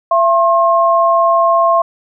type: tone pair together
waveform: sine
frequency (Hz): 674 / 1071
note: E5 / C6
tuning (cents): +38 / +40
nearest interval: minor sixth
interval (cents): 802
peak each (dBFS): -11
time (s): 0.11-1.82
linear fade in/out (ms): 5
effects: none